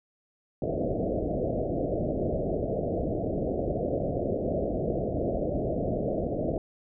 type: low-pass noise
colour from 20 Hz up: white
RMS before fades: -29 dBFS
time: 0.62-6.58 s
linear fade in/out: 2 ms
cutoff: 680 Hz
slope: 96 dB/octave
effects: none